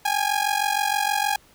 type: ring-modulated tone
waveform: sawtooth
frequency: 821 Hz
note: G#5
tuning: 20 cents flat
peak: -14 dBFS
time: 0.05-1.36 s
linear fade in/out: 2 ms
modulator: 23.2 Hz
effects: pink hiss -55 dBFS RMS until 1.54 s